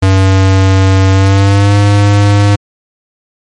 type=tone with pitch glide; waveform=square; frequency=95.6 to 101.87 Hz; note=G2 to G#2; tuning=-43 to -33 cents; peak=-5 dBFS; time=0.02-2.56 s; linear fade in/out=10 ms; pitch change=+110 cents; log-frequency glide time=1.11-1.76 s; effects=low-pass 7000 Hz 12 dB/octave + MP3 48 kbps